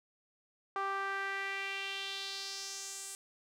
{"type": "tone with band-pass filter sweep", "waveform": "sawtooth", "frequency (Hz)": 392, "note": "G4", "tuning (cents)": 0, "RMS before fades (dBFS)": -39, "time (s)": [0.76, 3.15], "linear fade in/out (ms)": 0, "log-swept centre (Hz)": [1100, 8600], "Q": 2.7, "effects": []}